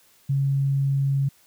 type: tone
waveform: sine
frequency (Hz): 137.9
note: C#3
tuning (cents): -9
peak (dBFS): -19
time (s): 0.29-1.29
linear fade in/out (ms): 10
effects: white hiss -58 dBFS RMS until 1.46 s